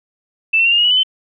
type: tone with pitch steps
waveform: sine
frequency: 2648 / 2704 / 2760 / 2818 / 2878 / 2938 / 3000 / 3063 Hz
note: E7 / E7 / F7 / F7 / F#7 / F#7 / F#7 / G7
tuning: +7 / +43 / -21 / +15 / -49 / -13 / +23 / -41 cents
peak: -10 dBFS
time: 0.53-1.034 s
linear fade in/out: 10 ms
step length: 63 ms
effects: none